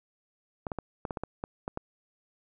clicks, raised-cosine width 1 ms, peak -19 dBFS, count 10, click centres 0.668 / 0.718 / 0.787 / 1.052 / 1.108 / 1.172 / 1.236 / 1.439 / 1.679 / 1.774 s, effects none

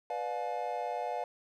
triangle chord, B diminished seventh, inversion none, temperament just, 493.9 / 592.7 / 711.2 / 853.4 Hz, B4 / D5 / F5 / Ab5, 0 / +16 / +31 / +47 cents, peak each -38 / -38 / -34 / -37 dBFS, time 0.1-1.24 s, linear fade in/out 2 ms, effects none

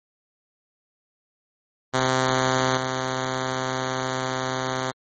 5% pulse tone with level steps, 130 Hz, C3, 11 cents flat, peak -8 / -13 dBFS, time 1.93-4.92 s, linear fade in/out 20 ms, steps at 2.77 s, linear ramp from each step 2 ms, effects MP3 32 kbps

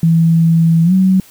sine tone with pitch glide, 164.81 to 188.23 Hz, E3 to F#3, 0 to +30 cents, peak -7 dBFS, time 0.03-1.2 s, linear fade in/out 2 ms, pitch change +230 cents, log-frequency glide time 0.84-0.93 s, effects white hiss -43 dBFS RMS until 1.3 s

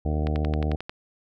harmonic tone, 76 Hz, D#2, 40 cents flat, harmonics 1 / 2 / 3 / 4 / 5 / 6 / 7 / 8 / 9 / 10, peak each -24 / -30 / -34 / -34 / -40 / -36 / -43 / -40 / -40 / -40 dBFS, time 0.05-0.76 s, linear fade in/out 5 ms
click train, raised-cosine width 0.3 ms, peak -17 dBFS, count 8, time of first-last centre 0.27-0.895 s, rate 11.2 Hz
effects none

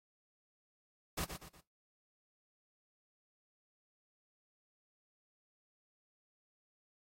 pink noise with echo, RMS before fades -38 dBFS, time 1.17-1.25 s, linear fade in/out 10 ms, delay 120 ms, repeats 3, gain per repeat -8 dB, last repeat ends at 1.61 s, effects noise-tail reverb RT60 0.2 s tail -17 dB re dry + AAC 48 kbps

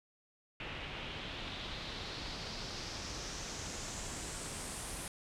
pink noise with low-pass filter sweep, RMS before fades -43 dBFS, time 0.6-5.08 s, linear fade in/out 2 ms, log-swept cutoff 2700 to 10000 Hz, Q 2.9, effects none

